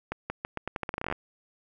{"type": "accelerating click train", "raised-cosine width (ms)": 0.5, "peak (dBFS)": -16, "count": 17, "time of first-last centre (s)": [0.12, 1.125], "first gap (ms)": 180, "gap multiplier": 0.83, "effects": []}